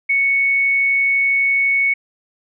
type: tone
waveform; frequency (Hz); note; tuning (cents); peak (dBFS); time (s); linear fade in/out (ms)
sine; 2217; C#7; 0; -13; 0.09-1.94; 10
effects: none